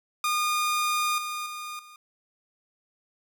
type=tone with level steps; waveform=sawtooth; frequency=1219 Hz; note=D#6; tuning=36 cents flat; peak=-20 / -27 / -31 / -43 dBFS; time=0.24-1.96 s; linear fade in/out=2 ms; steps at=1.18 / 1.46 / 1.79 s; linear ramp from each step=2 ms; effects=none